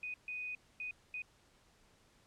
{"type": "tone bursts at uneven times", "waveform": "sine", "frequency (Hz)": 2489, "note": "D#7", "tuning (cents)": 0, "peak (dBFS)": -39, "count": 4, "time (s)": [[0.03, 0.14], [0.28, 0.55], [0.8, 0.91], [1.14, 1.22]], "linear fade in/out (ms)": 2, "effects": ["pink hiss -68 dBFS RMS until 2.26 s", "low-pass 9000 Hz 12 dB/octave"]}